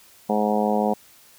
harmonic tone, 105.5 Hz, G#2, 28 cents sharp, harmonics 2 / 3 / 4 / 5 / 6 / 7 / 8 / 9, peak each -23 / -33 / -27 / -26 / -30 / -25 / -30 / -32 dBFS, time 0.29-0.94 s, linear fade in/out 10 ms, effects white hiss -52 dBFS RMS until 1.38 s

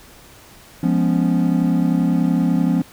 triangle chord, C# dominant seventh, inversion first, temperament equal, 174.61 / 207.7 / 246.9 / 277.2 Hz, E#3 / G#3 / B3 / C#4, 0 / 0 / 0 / 0 cents, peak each -16 / -22 / -18 / -19 dBFS, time 0.83-2.82 s, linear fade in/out 5 ms, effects pink hiss -45 dBFS RMS until 2.92 s

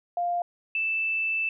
sine tone pair in turn, 700 / 2643 Hz, F5 / E7, +4 / +4 cents, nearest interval octave + major seventh, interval 2300 cents, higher second, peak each -24 dBFS, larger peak neither, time 0.17-0.42 / 0.75-1.49 s, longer second, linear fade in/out 2 ms, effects none

